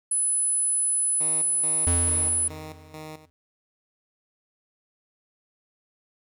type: tone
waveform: sine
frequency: 10070 Hz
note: D#9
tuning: 20 cents sharp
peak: -21 dBFS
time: 0.11-2.48 s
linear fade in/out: 5 ms
type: tone with tremolo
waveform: 10% pulse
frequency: 155.56 Hz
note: D#3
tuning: in tune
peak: -29 dBFS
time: 1.2-3.26 s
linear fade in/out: 10 ms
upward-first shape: square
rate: 2.3 Hz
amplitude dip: 75%
type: tone with exponential decay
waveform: square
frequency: 86.7 Hz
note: F2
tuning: 12 cents flat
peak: -22 dBFS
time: 1.87-3.3 s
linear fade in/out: 0 ms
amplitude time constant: 310 ms
effects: none